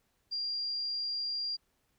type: tone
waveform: sine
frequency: 4778 Hz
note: D8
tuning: 29 cents sharp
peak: -32 dBFS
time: 0.31-1.57 s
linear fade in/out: 20 ms
effects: pink hiss -75 dBFS RMS until 1.98 s